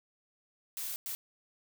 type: noise bursts at uneven times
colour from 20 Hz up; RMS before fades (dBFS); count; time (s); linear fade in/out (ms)
blue; -38; 2; 0.77-0.96 / 1.06-1.15; 0
effects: none